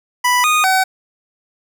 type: tone with pitch steps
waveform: 25% pulse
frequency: 987 / 1235 / 757 Hz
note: B5 / D#6 / F#5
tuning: -1 / -13 / +39 cents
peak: -8 dBFS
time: 0.24-0.84 s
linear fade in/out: 10 ms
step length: 200 ms
effects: none